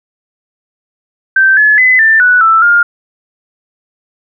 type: tone with pitch steps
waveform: sine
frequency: 1557 / 1711 / 2019 / 1780 / 1478 / 1325 / 1412 Hz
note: G6 / A6 / B6 / A6 / F#6 / E6 / F6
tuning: -12 / -49 / +38 / +20 / -2 / +9 / +19 cents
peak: -4 dBFS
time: 1.36-2.83 s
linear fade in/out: 5 ms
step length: 210 ms
effects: none